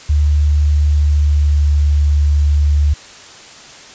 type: tone with pitch glide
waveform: sine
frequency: 74 to 73.28 Hz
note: D2 to D2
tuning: +14 to -3 cents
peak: -9 dBFS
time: 0.09-2.94 s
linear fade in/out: 10 ms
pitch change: -17 cents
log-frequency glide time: 0.84-1.68 s
effects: white hiss -37 dBFS RMS until 3.94 s + resampled to 16000 Hz